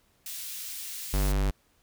white high-pass noise, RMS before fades -38 dBFS, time 0.26-1.32 s, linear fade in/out 2 ms, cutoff 2700 Hz, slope 12 dB/octave
square tone, 49 Hz, G1, in tune, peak -24 dBFS, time 1.13-1.51 s, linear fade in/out 10 ms
effects pink hiss -67 dBFS RMS until 1.82 s

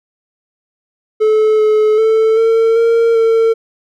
triangle tone with pitch steps, 432.7 / 429.3 / 442.3 / 452.2 / 460.5 / 452.4 Hz, A4 / A4 / A4 / A4 / A#4 / A4, -29 / -43 / +9 / +47 / -21 / +48 cents, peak -6 dBFS, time 1.2-3.54 s, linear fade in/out 20 ms, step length 390 ms, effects none

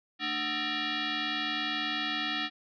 sine tone with frequency modulation, 740 Hz, F#5, in tune, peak -29 dBFS, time 0.19-2.5 s, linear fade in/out 50 ms, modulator 519 Hz, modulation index 6.5, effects none

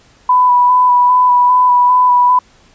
sine tone with vibrato, 991 Hz, B5, 6 cents sharp, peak -6 dBFS, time 0.29-2.39 s, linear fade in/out 5 ms, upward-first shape square, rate 2.5 Hz, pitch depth 15 cents each way, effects pink hiss -48 dBFS RMS until 2.74 s + resampled to 16000 Hz

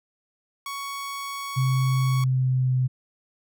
sawtooth tone, 1115 Hz, C#6, 10 cents sharp, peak -27 dBFS, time 0.66-2.24 s, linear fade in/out 2 ms
sine tone with pitch glide, 130.8 to 128.33 Hz, C3 to C3, 0 to -33 cents, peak -19 dBFS, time 1.56-2.88 s, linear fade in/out 20 ms, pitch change -33 cents, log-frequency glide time 2-2.68 s
effects none

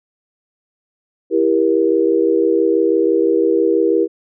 sine chord, E diminished, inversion none, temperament just, 329.6 / 395.6 / 474.7 Hz, E4 / G4 / Bb4, 0 / +16 / +31 cents, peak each -16 dBFS, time 1.3-4.08 s, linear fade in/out 50 ms, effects none

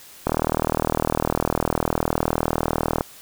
click train, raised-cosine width 1 ms, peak -5 dBFS, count 110, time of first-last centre 0.27-3.009 s, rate 39.8 Hz, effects white hiss -45 dBFS RMS until 3.21 s

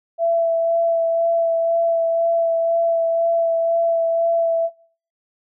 sine tone with vibrato, 667 Hz, E5, 20 cents sharp, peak -15 dBFS, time 0.18-4.7 s, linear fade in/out 50 ms, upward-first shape sine, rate 2 Hz, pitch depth 12 cents each way, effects noise-tail reverb RT60 0.5 s tail -23 dB re dry

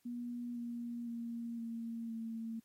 sine tone with pitch steps, 240.9 / 237.2 / 233.5 / 229.9 / 226.3 Hz, B3 / A#3 / A#3 / A#3 / A3, -43 / +30 / +3 / -24 / +49 cents, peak -39 dBFS, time 0.05-2.6 s, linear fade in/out 10 ms, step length 510 ms, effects white hiss -75 dBFS RMS until 2.64 s + AAC 48 kbps

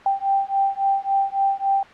sine beating tone pair, 784 / 787.6 Hz, G5 / G5, 0 / +8 cents, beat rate 3.6 Hz, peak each -21 dBFS, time 0.06-1.83 s, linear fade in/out 2 ms, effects white hiss -44 dBFS RMS until 1.93 s + low-pass 2000 Hz 12 dB/octave

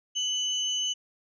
sine tone pair together, 2981 / 6303 Hz, F#7 / G8, +12 / +9 cents, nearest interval octave + minor second, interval 1297 cents, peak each -27 / -33 dBFS, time 0.15-0.94 s, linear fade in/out 20 ms, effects none

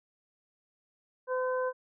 harmonic tone, 510 Hz, C5, 44 cents flat, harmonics 1 / 2 / 3, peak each -29 / -35 / -39 dBFS, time 1.27-1.73 s, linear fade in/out 50 ms, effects none

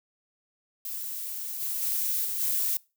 violet noise with level steps, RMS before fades -35 / -31 / -28 / -31 / -27 dBFS, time 0.85-2.77 s, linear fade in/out 2 ms, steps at 1.6 / 1.81 / 2.24 / 2.39 s, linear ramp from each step 20 ms, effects noise-tail reverb RT60 0.3 s tail -24 dB re dry

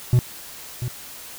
triangle tone with echo, 123.5 Hz, B2, in tune, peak -10 dBFS, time 0.13-0.19 s, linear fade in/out 0 ms, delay 690 ms, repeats 1, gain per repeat -11 dB, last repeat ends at 0.88 s, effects white hiss -39 dBFS RMS until 1.38 s

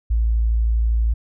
sine tone, 56.3 Hz, A1, 40 cents sharp, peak -15 dBFS, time 0.1-1.14 s, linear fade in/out 10 ms, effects none

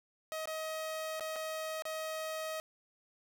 sawtooth tone with dropouts, 632 Hz, D#5, 27 cents sharp, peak -33 dBFS, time 0.32-2.6 s, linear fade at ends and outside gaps 0 ms, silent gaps 0.456-0.474 / 1.197-1.207 / 1.359-1.363 / 1.822-1.853 s, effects none

